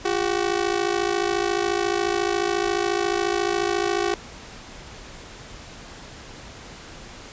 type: ring-modulated tone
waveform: sawtooth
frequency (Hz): 376.1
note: F#4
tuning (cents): +28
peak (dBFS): -14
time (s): 0.05-4.14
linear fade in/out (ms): 0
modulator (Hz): 27.1
effects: pink hiss -41 dBFS RMS until 7.32 s + resampled to 16000 Hz